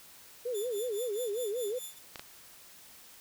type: tone with vibrato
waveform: sine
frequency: 450 Hz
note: A4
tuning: 39 cents sharp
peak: -31 dBFS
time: 0.45-1.79 s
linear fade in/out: 10 ms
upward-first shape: sine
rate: 5.5 Hz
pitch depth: 210 cents each way
type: tone with tremolo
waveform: 5% pulse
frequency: 3520 Hz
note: A7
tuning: in tune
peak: -31 dBFS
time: 0.54-1.99 s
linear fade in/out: 10 ms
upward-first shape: triangle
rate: 4.8 Hz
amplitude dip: 100%
type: clicks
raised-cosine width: 0.2 ms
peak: -23 dBFS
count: 2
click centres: 2.158 / 2.195 s
effects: white hiss -54 dBFS RMS until 3.2 s